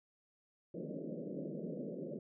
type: band-pass noise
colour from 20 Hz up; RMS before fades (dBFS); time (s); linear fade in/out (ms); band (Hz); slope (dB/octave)
pink; -43; 0.74-2.19; 5; 150 to 600; 96
effects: none